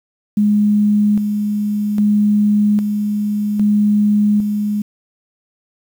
sine tone with tremolo, 208.2 Hz, G#3, 5 cents sharp, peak -10 dBFS, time 0.37-4.82 s, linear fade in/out 5 ms, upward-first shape square, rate 0.62 Hz, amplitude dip 45%, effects 7-bit

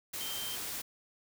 sine tone in noise, 3136 Hz, G7, in tune, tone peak -40 dBFS, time 0.2-0.56 s, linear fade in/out 10 ms, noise white, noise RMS -39 dBFS, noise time 0.13-0.82 s, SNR -4 dB, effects none

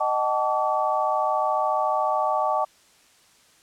sine tone cluster, 619 / 759 / 873 / 1146 Hz, D#5 / F#5 / A5 / D6, -9 / +44 / -14 / -43 cents, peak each -26 dBFS, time 0-2.65 s, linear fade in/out 10 ms, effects white hiss -57 dBFS RMS until 3.62 s + low-pass 9000 Hz 12 dB/octave

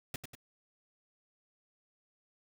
pink noise with echo, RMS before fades -38 dBFS, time 0.14-0.16 s, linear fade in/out 2 ms, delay 96 ms, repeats 2, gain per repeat -6 dB, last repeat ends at 0.352 s, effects none

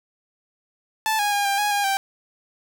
sawtooth tone with pitch steps, 876 / 824 / 812 / 796 / 829 / 812 / 783 Hz, A5 / G#5 / G#5 / G5 / G#5 / G#5 / G5, -8 / -14 / -39 / +26 / -3 / -39 / -2 cents, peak -16 dBFS, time 1.06-1.97 s, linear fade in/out 0 ms, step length 130 ms, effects none

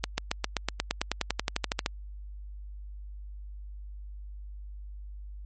accelerating click train, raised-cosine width 0.2 ms, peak -9 dBFS, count 19, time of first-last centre 0.04-1.861 s, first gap 140 ms, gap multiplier 0.96, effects added 50 Hz sine -39 dBFS peak until 5.45 s + MP3 32 kbps

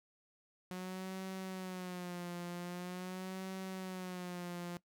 sawtooth tone with vibrato, 181.9 Hz, F#3, 29 cents flat, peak -37 dBFS, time 0.71-4.77 s, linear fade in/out 0 ms, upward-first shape sine, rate 0.44 Hz, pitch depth 70 cents each way, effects noise-tail reverb RT60 0.1 s tail -19 dB re dry

